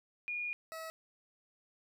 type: tone pair in turn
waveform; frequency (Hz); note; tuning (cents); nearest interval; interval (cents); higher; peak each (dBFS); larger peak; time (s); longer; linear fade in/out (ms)
sine / 20% pulse; 2436 / 645.2; D#7 / E5; -37 / -37; octave + major seventh; 2300; first; -35 / -37; first; 0.28-0.53 / 0.72-0.9; first; 0
effects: none